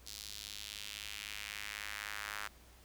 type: tone with high-pass filter sweep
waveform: sawtooth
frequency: 103.83 Hz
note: G#2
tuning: in tune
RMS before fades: -45 dBFS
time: 0.06-2.48 s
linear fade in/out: 10 ms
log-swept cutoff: 4600 to 1400 Hz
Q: 1.8
effects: added 60 Hz sine -60 dBFS peak until 2.84 s + pink hiss -62 dBFS RMS until 2.84 s